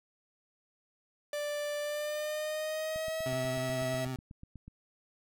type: tone with pitch glide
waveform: 45% pulse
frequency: 588 to 648.7 Hz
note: D5 to E5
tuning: +2 to -28 cents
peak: -33 dBFS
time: 1.33-4.05 s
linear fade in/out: 2 ms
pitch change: +170 cents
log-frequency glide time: 1.8-3.34 s
type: click train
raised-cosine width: 5 ms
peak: -35 dBFS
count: 15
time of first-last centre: 2.96-4.68 s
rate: 8.14 Hz
type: tone with vibrato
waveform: 25% pulse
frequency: 129.3 Hz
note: C3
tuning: 20 cents flat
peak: -31 dBFS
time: 3.26-4.16 s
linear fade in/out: 2 ms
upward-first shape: sine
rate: 11 Hz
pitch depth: 28 cents each way
effects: none